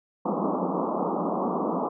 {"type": "band-pass noise", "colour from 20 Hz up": "pink", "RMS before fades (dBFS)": -27, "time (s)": [0.25, 1.89], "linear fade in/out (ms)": 10, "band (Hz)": [170, 1200], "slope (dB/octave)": 96, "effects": []}